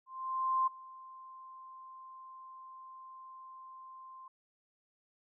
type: tone with ADSR envelope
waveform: sine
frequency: 1046.5 Hz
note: C6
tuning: in tune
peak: -26 dBFS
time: 0.06-4.28 s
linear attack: 610 ms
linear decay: 11 ms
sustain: -22 dB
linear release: 3 ms
effects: none